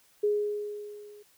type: tone with level ramp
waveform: sine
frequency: 415.8 Hz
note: G#4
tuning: 2 cents sharp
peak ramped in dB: -21 to -48 dBFS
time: 0.23-1.23 s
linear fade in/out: 10 ms
effects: white hiss -63 dBFS RMS until 1.37 s